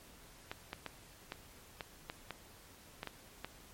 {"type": "clicks", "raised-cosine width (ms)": 0.3, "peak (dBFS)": -24, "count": 10, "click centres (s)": [0.515, 0.731, 0.863, 1.321, 1.808, 2.099, 2.307, 3.031, 3.073, 3.446], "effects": ["pink hiss -58 dBFS RMS until 3.73 s", "MP3 64 kbps"]}